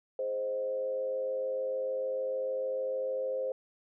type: tone with frequency modulation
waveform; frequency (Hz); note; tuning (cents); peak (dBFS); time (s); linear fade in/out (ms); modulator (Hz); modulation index
sine; 523.3; C5; 0; -30; 0.19-3.52; 2; 100; 0.57
effects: none